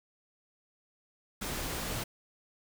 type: noise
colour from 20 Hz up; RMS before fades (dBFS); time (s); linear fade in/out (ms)
pink; -36; 1.41-2.04; 10
effects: none